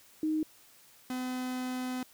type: tone pair in turn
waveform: sine / 45% pulse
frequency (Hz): 311.4 / 253.7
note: D#4 / B3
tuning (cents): +2 / +47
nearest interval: major third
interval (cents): 355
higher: first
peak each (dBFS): -27 / -33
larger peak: first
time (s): 0.23-0.43 / 1.1-2.03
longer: second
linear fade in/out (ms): 2
effects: white hiss -59 dBFS RMS until 2.13 s